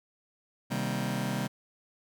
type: chord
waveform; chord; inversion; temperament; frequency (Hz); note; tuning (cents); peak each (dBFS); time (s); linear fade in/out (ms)
sawtooth; C minor seventh; none; just; 130.81 / 156.98 / 196.22 / 235.5; C3 / Eb3 / G3 / Bb3; 0 / +16 / +2 / +18; -30 / -33 / -29 / -32; 0.7-1.48; 20
effects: none